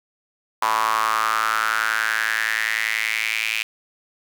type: tone with high-pass filter sweep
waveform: sawtooth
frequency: 110.5 Hz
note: A2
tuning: 8 cents sharp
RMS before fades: -22 dBFS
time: 0.62-3.63 s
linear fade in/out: 5 ms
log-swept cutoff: 1000 to 2500 Hz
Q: 5.8
effects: none